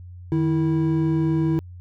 triangle tone pair together, 153.9 / 326.3 Hz, D#3 / E4, -19 / -18 cents, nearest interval octave + minor second, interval 1301 cents, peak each -19 dBFS, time 0.32-1.59 s, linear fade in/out 0 ms, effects added 89 Hz sine -37 dBFS peak until 1.8 s

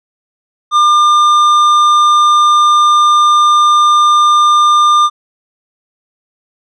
sine tone with tanh clipping, 1200 Hz, D6, 37 cents sharp, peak -7 dBFS, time 0.71-5.1 s, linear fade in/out 50 ms, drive 10 dB, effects none

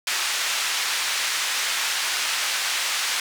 pink band-pass noise, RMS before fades -25 dBFS, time 0.07-3.2 s, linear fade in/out 2 ms, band 1600 to 7900 Hz, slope 12 dB/octave, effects none

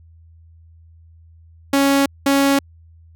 sawtooth tone pair in turn, 277.2 / 277.2 Hz, C#4 / C#4, 0 / 0 cents, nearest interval unison, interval 0 cents, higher neither, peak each -9 dBFS, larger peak neither, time 1.73-2.06 / 2.26-2.59 s, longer neither, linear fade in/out 5 ms, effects added 82 Hz sine -44 dBFS peak until 3.15 s

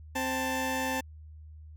20% pulse tone pair together, 261.6 / 883.5 Hz, C4 / A5, 0 / +7 cents, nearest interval octave + major sixth, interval 2107 cents, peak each -27 dBFS, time 0.15-1.01 s, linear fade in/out 10 ms, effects added 77 Hz sine -45 dBFS peak until 1.76 s

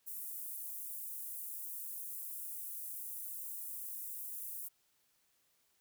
pink high-pass noise, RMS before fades -44 dBFS, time 0.06-4.69 s, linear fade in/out 20 ms, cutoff 11000 Hz, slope 24 dB/octave, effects white hiss -75 dBFS RMS until 5.8 s

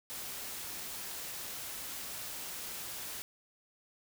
white noise, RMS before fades -42 dBFS, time 0.1-3.22 s, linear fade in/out 0 ms, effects none

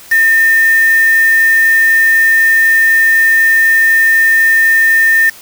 sine tone with quantisation, 1808 Hz, A6, 47 cents sharp, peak -6 dBFS, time 0.11-5.3 s, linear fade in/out 10 ms, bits 3, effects white hiss -36 dBFS RMS until 5.41 s

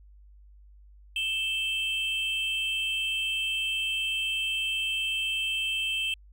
triangle tone pair together, 2637 / 3136 Hz, E7 / G7, 0 / 0 cents, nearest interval minor third, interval 300 cents, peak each -28 dBFS, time 1.16-6.14 s, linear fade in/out 2 ms, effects added 50 Hz sine -50 dBFS peak until 6.32 s

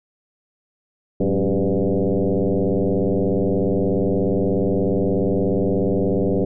sine tone with frequency modulation, 106.8 Hz, G#2, 49 cents sharp, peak -16 dBFS, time 1.2-6.45 s, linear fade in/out 5 ms, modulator 96.8 Hz, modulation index 4.7, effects none

